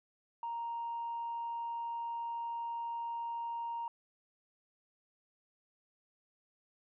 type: tone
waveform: sine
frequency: 933 Hz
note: A#5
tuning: 1 cent sharp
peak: -35 dBFS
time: 0.43-3.88 s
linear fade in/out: 2 ms
effects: tanh soft clip ceiling -32 dBFS